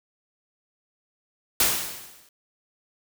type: noise with exponential decay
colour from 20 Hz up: white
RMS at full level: -18 dBFS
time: 1.6-2.29 s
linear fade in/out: 2 ms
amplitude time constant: 150 ms
effects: none